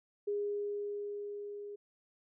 sine tone with level ramp, 410 Hz, G#4, 22 cents flat, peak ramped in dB -31 to -42 dBFS, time 0.27-1.76 s, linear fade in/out 10 ms, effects none

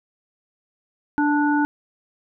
harmonic tone, 293.7 Hz, D4, in tune, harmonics 1 / 3 / 5, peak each -18 / -23 / -25 dBFS, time 1.18-1.65 s, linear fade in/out 0 ms, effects none

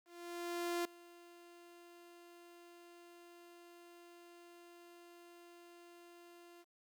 sawtooth tone with ADSR envelope, 346.1 Hz, F4, 16 cents flat, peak -31 dBFS, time 0.05-6.65 s, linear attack 800 ms, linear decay 4 ms, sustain -22 dB, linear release 41 ms, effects 12-bit

